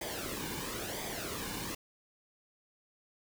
pink noise with flanger, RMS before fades -39 dBFS, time 0.01-1.75 s, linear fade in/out 5 ms, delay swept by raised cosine 0.71 to 1.56 ms, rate 0.98 Hz, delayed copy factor -0.65, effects none

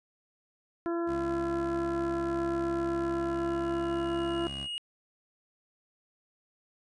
harmonic tone, 339.1 Hz, E4, 49 cents sharp, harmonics 1 / 2 / 3 / 4 / 5, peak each -29 / -38 / -42 / -41 / -48 dBFS, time 0.86-4.47 s, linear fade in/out 0 ms
15% pulse tone with vibrato, 68.3 Hz, C#2, 25 cents flat, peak -33 dBFS, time 1.06-4.68 s, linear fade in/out 50 ms, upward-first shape sine, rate 0.44 Hz, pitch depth 12 cents each way
triangle tone with exponential growth, 2875 Hz, F7, 50 cents sharp, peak -31 dBFS, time 2.8-4.78 s, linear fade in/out 0 ms, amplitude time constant 430 ms
effects resampled to 22050 Hz

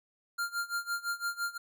square tone with tremolo, 1396.9 Hz, F6, in tune, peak -30 dBFS, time 0.38-1.58 s, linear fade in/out 10 ms, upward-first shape sine, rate 5.9 Hz, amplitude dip 90%, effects none

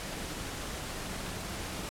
sine tone in noise, 185 Hz, F#3, in tune, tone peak -47 dBFS, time 1.07-1.84 s, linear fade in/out 0 ms, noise pink, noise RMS -39 dBFS, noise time 0-1.89 s, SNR -11 dB, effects low-pass 11000 Hz 12 dB/octave + AAC 64 kbps

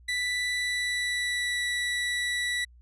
30% pulse tone with pitch glide, 1975.5 to 1956.2 Hz, B6 to B6, 0 to -17 cents, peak -24 dBFS, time 0.08-2.65 s, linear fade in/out 10 ms, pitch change -17 cents, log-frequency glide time 0.55-1.65 s, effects added 60 Hz sine -51 dBFS peak until 2.81 s + resampled to 22050 Hz

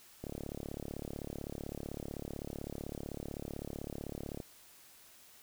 click train, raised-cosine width 2 ms, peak -27 dBFS, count 150, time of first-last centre 0.24-4.402 s, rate 35.8 Hz, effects white hiss -59 dBFS RMS until 5.42 s

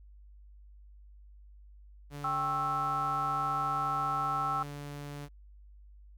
sawtooth tone, 144.4 Hz, D3, 29 cents flat, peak -36 dBFS, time 2.1-5.29 s, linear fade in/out 50 ms
sine chord, C# diminished, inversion second, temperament equal with one note detuned, 784 / 1087.8 / 1318.5 Hz, G5 / C#6 / E6, 0 / -33 / 0 cents, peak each -35 / -36 / -31 dBFS, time 2.24-4.63 s, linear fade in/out 5 ms
effects added 50 Hz sine -51 dBFS peak until 6.17 s

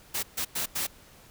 white noise bursts at uneven times, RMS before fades -30 dBFS, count 4, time 0.14-0.23 / 0.37-0.45 / 0.55-0.66 / 0.75-0.87 s, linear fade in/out 10 ms, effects pink hiss -54 dBFS RMS until 1.3 s

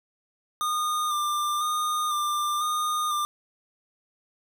square tone with vibrato, 1208 Hz, D6, 48 cents sharp, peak -25 dBFS, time 0.61-3.25 s, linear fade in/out 0 ms, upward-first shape square, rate 1 Hz, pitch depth 24 cents each way, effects none

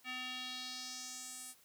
square tone with band-pass filter sweep, 254 Hz, B3, 49 cents sharp, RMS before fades -45 dBFS, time 0.04-1.55 s, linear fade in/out 50 ms, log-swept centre 2400 to 10000 Hz, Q 2.4, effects white hiss -66 dBFS RMS until 1.64 s + high-pass 60 Hz 12 dB/octave

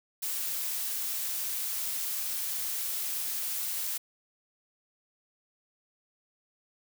blue noise, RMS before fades -33 dBFS, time 0.22-3.98 s, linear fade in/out 10 ms, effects none

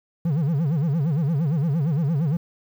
triangle tone with vibrato, 152.7 Hz, D#3, 32 cents flat, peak -17 dBFS, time 0.25-2.37 s, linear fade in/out 5 ms, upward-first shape sine, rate 8.7 Hz, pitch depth 220 cents each way, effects 9-bit

